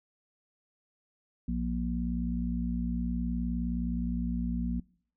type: harmonic tone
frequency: 59.4 Hz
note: A#1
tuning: 33 cents sharp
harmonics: 1 / 3 / 4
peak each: -33 / -33 / -33 dBFS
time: 1.48-4.8 s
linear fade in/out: 5 ms
effects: noise-tail reverb RT60 0.6 s tail -24 dB re dry